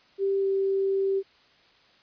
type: tone with pitch glide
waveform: sine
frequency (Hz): 392 to 389.1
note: G4 to G4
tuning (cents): 0 to -13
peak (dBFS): -22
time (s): 0.18-1.23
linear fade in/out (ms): 50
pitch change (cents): -13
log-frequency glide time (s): 0.4-0.46
effects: white hiss -59 dBFS RMS until 2.02 s + resampled to 11025 Hz